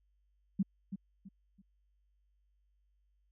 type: tone with echo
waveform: sine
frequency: 194 Hz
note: G3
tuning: 18 cents flat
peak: -26 dBFS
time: 0.59-0.63 s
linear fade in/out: 10 ms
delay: 330 ms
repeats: 3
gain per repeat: -10 dB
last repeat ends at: 1.62 s
effects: added 50 Hz sine -70 dBFS peak until 3.31 s